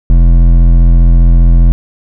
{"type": "tone with hard clipping", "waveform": "triangle", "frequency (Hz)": 42.49, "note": "F1", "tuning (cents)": -47, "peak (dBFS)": -4, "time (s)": [0.1, 1.72], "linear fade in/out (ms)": 0, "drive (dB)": 14, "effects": []}